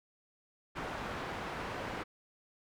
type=low-pass noise; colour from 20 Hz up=white; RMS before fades=-40 dBFS; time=0.75-2.04 s; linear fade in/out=20 ms; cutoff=1400 Hz; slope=12 dB/octave; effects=none